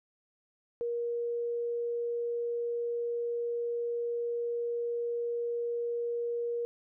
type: tone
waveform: sine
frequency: 473.1 Hz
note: A#4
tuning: 26 cents sharp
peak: -30 dBFS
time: 0.81-6.65 s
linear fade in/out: 0 ms
effects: none